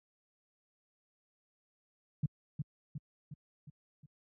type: tone with echo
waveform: sine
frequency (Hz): 146.83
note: D3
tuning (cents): 0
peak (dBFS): -27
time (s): 2.23-2.26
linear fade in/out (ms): 5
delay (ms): 360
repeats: 5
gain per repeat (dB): -5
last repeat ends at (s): 4.06
effects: high-pass 60 Hz 12 dB/octave